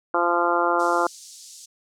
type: harmonic tone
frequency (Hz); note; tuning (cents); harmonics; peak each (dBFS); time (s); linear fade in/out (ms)
172.9; F3; -17; 2 / 3 / 4 / 5 / 6 / 7 / 8; -26 / -26 / -26 / -26 / -26 / -26 / -26; 0.14-1.07; 2
type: band-pass noise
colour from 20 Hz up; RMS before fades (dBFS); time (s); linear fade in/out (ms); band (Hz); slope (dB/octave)
pink; -44; 0.79-1.66; 10; 4900 to 8600; 24
effects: none